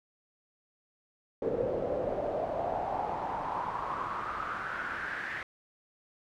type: noise with band-pass filter sweep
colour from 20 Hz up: brown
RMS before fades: -34 dBFS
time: 1.42-5.43 s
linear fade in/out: 2 ms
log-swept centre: 460 to 1800 Hz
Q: 5.7
effects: none